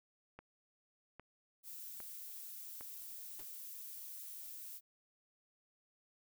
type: click train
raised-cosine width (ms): 0.5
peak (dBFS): -36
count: 4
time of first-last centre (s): 0.39-2.809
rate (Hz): 1.24
type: noise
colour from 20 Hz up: violet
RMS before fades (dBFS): -49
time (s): 1.63-4.81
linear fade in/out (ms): 50
type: noise with exponential decay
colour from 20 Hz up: pink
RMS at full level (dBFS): -49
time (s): 3.39-3.48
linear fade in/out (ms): 5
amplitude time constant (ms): 19
effects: none